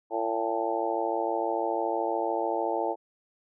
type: harmonic tone with a mistuned harmonic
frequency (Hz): 113.6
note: A#2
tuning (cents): -44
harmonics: 3 / 4 / 5 / 6 / 7 / 8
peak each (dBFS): -33 / -33 / -33 / -33 / -33 / -33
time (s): 0.1-2.96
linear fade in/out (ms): 50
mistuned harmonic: 8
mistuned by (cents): -53
effects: none